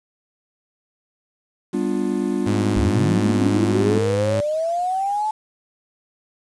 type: chord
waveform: triangle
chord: G dominant seventh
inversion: none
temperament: just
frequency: 196 / 245 / 294 / 352.8 Hz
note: G3 / B3 / D4 / F4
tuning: 0 / -14 / +2 / +18 cents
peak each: -23 dBFS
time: 1.73-3.99 s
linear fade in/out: 10 ms
type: tone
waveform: sawtooth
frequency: 103.83 Hz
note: G#2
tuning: in tune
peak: -17 dBFS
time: 2.46-4.41 s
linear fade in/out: 10 ms
type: linear sweep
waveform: sine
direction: up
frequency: 51.2 to 872 Hz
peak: -19 dBFS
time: 2.76-5.31 s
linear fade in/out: 5 ms
effects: resampled to 22050 Hz + 7-bit